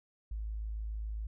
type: tone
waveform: sine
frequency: 53.6 Hz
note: A1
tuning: 45 cents flat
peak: -35 dBFS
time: 0.31-1.27 s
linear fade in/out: 5 ms
effects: none